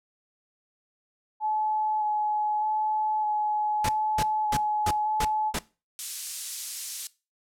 sine tone with vibrato, 853 Hz, G#5, 46 cents sharp, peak -24 dBFS, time 1.4-5.53 s, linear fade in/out 50 ms, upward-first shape square, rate 0.82 Hz, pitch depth 12 cents each way
pink noise bursts, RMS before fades -28 dBFS, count 6, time 3.84-5.59 s, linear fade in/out 5 ms, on 50 ms, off 290 ms
pink high-pass noise, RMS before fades -34 dBFS, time 5.99-7.07 s, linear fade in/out 0 ms, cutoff 5900 Hz, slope 12 dB/octave
effects noise-tail reverb RT60 0.3 s tail -20 dB re dry + low-pass 12000 Hz 12 dB/octave

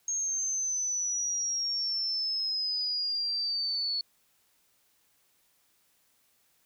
sine exponential sweep, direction down, 6510 to 4400 Hz, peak -28 dBFS, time 0.08-4.01 s, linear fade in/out 2 ms, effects white hiss -69 dBFS RMS until 6.65 s

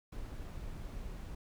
brown noise, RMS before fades -43 dBFS, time 0.12-1.35 s, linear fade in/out 5 ms, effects none

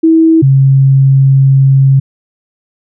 sine tone pair in turn, 324 / 135.44 Hz, E4 / C#3, -30 / -40 cents, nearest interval octave + minor third, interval 1510 cents, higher first, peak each -3 dBFS, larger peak neither, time 0.03-0.42 / 0.42-2 s, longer second, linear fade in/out 10 ms, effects none

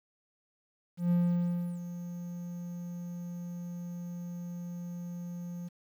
triangle tone with ADSR envelope, 174.61 Hz, F3, in tune, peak -21 dBFS, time 0.97-5.69 s, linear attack 140 ms, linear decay 680 ms, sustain -14 dB, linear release 16 ms, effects 10-bit

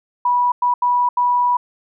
sine tone bursts at uneven times, 978 Hz, B5, 17 cents flat, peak -13 dBFS, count 4, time 0.25-0.52 / 0.62-0.74 / 0.82-1.09 / 1.17-1.57 s, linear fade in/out 5 ms, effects none

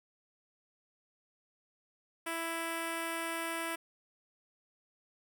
5% pulse tone with notch filter, 331 Hz, E4, 7 cents sharp, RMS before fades -37 dBFS, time 2.26-3.76 s, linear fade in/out 10 ms, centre 4100 Hz, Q 1.1, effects none

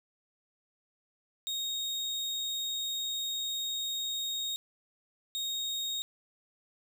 35% pulse tone bursts at uneven times, 3729 Hz, A#7, in tune, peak -30 dBFS, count 2, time 1.47-4.56 / 5.35-6.02 s, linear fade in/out 0 ms, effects none

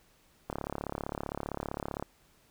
click train, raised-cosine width 1 ms, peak -20 dBFS, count 55, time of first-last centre 0.5-2.025 s, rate 35.4 Hz, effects pink hiss -65 dBFS RMS until 2.5 s

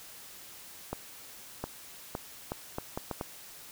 accelerating click train, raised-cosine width 1 ms, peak -19 dBFS, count 8, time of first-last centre 0.93-3.211 s, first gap 710 ms, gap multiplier 0.72, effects white hiss -49 dBFS RMS until 3.71 s

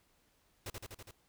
pink noise with echo, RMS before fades -42 dBFS, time 0.66-0.7 s, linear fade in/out 2 ms, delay 82 ms, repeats 5, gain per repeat -2 dB, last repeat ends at 1.11 s, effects pink hiss -72 dBFS RMS until 1.28 s

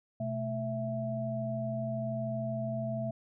sine tone cluster, 126.1 / 218.9 / 660 Hz, B2 / A3 / E5, +36 / -9 / +2 cents, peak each -36 / -37 / -35 dBFS, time 0.2-3.11 s, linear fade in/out 5 ms, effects none

